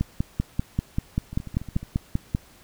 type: two click trains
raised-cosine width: 5 ms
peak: -23 / -10 dBFS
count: 8 / 13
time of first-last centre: 1.33-1.83 / 0.01-2.349 s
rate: 14 / 5.13 Hz
effects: pink hiss -53 dBFS RMS until 2.63 s